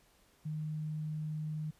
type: tone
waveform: sine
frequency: 154.1 Hz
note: D#3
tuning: 16 cents flat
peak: -35 dBFS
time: 0.45-1.71 s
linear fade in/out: 10 ms
effects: pink hiss -67 dBFS RMS until 1.79 s + resampled to 32000 Hz